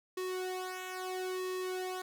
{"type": "tone with flanger", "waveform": "sawtooth", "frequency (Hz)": 370, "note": "F#4", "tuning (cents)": 0, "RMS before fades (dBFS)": -38, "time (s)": [0.17, 2.02], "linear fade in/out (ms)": 5, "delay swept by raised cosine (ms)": [1.3, 2.5], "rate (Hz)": 0.75, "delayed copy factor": -0.8, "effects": []}